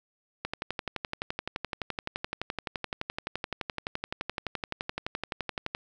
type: click train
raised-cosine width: 0.3 ms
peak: -15 dBFS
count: 63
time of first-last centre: 0.45-5.749 s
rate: 11.7 Hz
effects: none